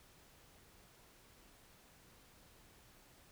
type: silence
effects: pink hiss -64 dBFS RMS until 3.31 s